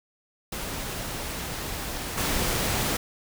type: noise with level steps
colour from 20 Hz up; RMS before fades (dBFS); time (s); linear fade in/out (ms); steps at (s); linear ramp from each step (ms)
pink; -33 / -26; 0.52-2.97; 5; 2.17; 10
effects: none